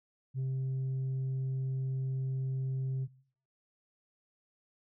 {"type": "tone", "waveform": "sine", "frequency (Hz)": 132, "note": "C3", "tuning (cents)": 16, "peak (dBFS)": -28, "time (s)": [0.34, 3.08], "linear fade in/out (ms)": 50, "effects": ["noise-tail reverb RT60 0.6 s tail -23 dB re dry", "tanh soft clip ceiling -30 dBFS"]}